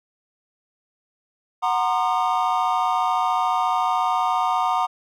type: chord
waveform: triangle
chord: C half-diminished seventh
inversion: second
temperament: equal with one note detuned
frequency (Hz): 740 / 932.3 / 1046.5 / 1215.4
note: Gb5 / Bb5 / C6 / Eb6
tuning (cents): 0 / 0 / 0 / -41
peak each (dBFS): -21 / -22 / -25 / -23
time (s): 1.62-4.87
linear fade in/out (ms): 20
effects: none